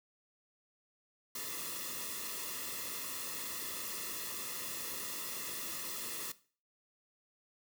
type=noise with comb filter; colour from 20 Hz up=white; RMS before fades=-41 dBFS; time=1.35-6.32 s; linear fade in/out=5 ms; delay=1.3 ms; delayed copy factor=-0.8; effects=noise-tail reverb RT60 0.4 s tail -17 dB re dry